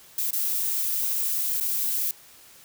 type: noise with dropouts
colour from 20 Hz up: violet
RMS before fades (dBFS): -26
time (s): 0.18-2.11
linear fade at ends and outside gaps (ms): 2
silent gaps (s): 0.308-0.33 / 1.601-1.608
effects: white hiss -51 dBFS RMS until 2.64 s